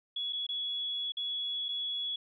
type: tone with dropouts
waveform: sine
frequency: 3374 Hz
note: G#7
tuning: 27 cents sharp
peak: -32 dBFS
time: 0.16-2.16 s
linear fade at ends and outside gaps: 5 ms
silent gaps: 0.326-0.33 / 0.467-0.489 / 1.121-1.169 / 1.685-1.688 s
effects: none